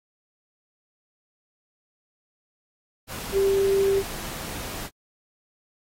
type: tone in noise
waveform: sine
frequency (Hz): 392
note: G4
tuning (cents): 0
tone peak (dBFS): -18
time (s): 3.32-4.03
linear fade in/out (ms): 50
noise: pink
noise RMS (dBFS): -35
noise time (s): 3.07-4.9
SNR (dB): +14
effects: AAC 48 kbps